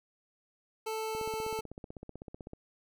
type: tone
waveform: 25% pulse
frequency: 440 Hz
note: A4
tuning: in tune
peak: -30 dBFS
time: 0.86-1.61 s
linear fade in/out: 10 ms
type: click train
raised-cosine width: 2 ms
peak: -30 dBFS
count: 23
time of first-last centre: 1.15-2.534 s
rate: 15.9 Hz
effects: none